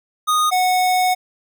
square tone pair in turn, 1237 / 735.5 Hz, D#6 / F#5, -10 / -11 cents, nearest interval major sixth, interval 901 cents, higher first, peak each -15 dBFS, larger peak neither, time 0.27-0.51 / 0.51-1.15 s, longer second, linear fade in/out 20 ms, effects none

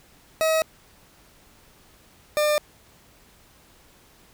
40% pulse tone pair in turn, 638 / 599.3 Hz, D#5 / D5, +43 / +35 cents, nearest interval minor second, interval 108 cents, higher first, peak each -18 dBFS, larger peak neither, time 0.41-0.62 / 2.37-2.58 s, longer neither, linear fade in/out 0 ms, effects pink hiss -55 dBFS RMS until 4.33 s

